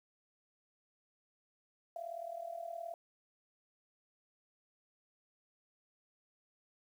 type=tone with amplitude modulation; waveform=sine; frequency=678 Hz; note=E5; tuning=49 cents sharp; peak=-37 dBFS; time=1.96-2.94 s; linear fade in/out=2 ms; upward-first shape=sine; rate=39 Hz; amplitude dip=80%; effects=11-bit